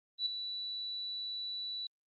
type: tone with ADSR envelope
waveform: sine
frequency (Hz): 3951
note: B7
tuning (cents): 0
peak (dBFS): -28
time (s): 0.18-1.87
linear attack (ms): 80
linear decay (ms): 8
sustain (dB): -9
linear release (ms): 4
effects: Opus 32 kbps